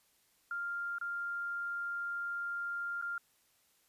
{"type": "tone with dropouts", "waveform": "sine", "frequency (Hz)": 1396.9, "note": "F6", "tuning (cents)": 0, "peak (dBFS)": -35, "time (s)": [0.51, 3.18], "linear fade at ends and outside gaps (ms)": 2, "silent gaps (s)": [[0.984, 1.012], [3.015, 3.023]], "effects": ["white hiss -71 dBFS RMS until 3.88 s", "resampled to 32000 Hz"]}